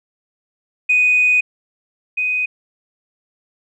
sine tone pair in turn, 2489 / 2499 Hz, D#7 / D#7, 0 / +7 cents, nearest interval unison, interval 7 cents, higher second, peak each -10 / -16 dBFS, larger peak first, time 0.89-1.41 / 2.17-2.46 s, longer first, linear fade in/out 10 ms, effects tanh soft clip ceiling -6 dBFS

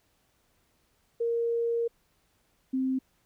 sine tone pair in turn, 466.2 / 261.6 Hz, A#4 / C4, 0 / 0 cents, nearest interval minor seventh, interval 1000 cents, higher first, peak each -25 dBFS, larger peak neither, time 1.2-1.88 / 2.73-2.99 s, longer first, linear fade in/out 10 ms, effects pink hiss -70 dBFS RMS until 3.25 s

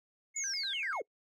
triangle tone with vibrato, 1860 Hz, A#6, 4 cents flat, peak -39 dBFS, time 0.34-1.02 s, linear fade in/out 50 ms, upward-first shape square, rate 5.1 Hz, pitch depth 270 cents each way
sine linear sweep, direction down, 7050 to 367 Hz, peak -33 dBFS, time 0.36-1.02 s, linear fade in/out 5 ms
effects noise-tail reverb RT60 0.1 s tail -25 dB re dry + tanh soft clip ceiling -25 dBFS

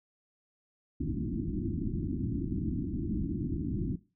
white low-pass noise, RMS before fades -33 dBFS, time 1-3.96 s, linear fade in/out 5 ms, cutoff 340 Hz, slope 96 dB/octave, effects noise-tail reverb RT60 0.3 s tail -18 dB re dry

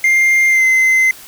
triangle tone with pitch glide, 2107 to 2061 Hz, C7 to C7, +12 to -27 cents, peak -7 dBFS, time 0.04-1.11 s, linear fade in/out 2 ms, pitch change -39 cents, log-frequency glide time 0.49-0.65 s, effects white hiss -37 dBFS RMS until 1.27 s

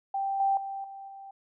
sine tone with level steps, 784 Hz, G5, in tune, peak -27 / -22 / -33 / -40 / -42 dBFS, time 0.14-1.31 s, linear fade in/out 5 ms, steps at 0.4 / 0.57 / 0.84 / 1.08 s, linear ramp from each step 2 ms, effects none

